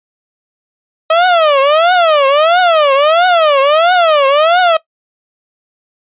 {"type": "tone with vibrato", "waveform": "30% pulse", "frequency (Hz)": 630, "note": "D#5", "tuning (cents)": 21, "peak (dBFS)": -4, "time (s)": [1.1, 4.77], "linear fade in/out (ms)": 5, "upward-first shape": "triangle", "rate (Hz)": 1.5, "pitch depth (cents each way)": 290, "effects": ["noise-tail reverb RT60 0.1 s tail -18 dB re dry", "resampled to 8000 Hz"]}